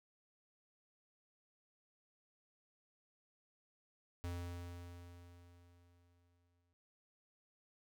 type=tone with exponential decay; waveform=square; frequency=87.31 Hz; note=F2; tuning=in tune; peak=-40 dBFS; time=4.24-6.73 s; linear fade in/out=0 ms; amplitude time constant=540 ms; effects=none